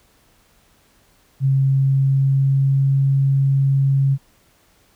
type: tone with pitch glide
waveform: sine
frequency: 135.3 to 136.79 Hz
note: C#3 to C#3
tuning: -42 to -23 cents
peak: -13 dBFS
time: 1.4-4.18 s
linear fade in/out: 50 ms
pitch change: +19 cents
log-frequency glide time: 1.58-2.99 s
effects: pink hiss -57 dBFS RMS until 4.95 s